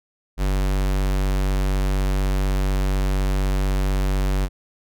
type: tone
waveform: square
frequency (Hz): 47.93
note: G1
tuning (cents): -38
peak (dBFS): -19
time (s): 0.37-4.49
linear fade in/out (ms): 50
effects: none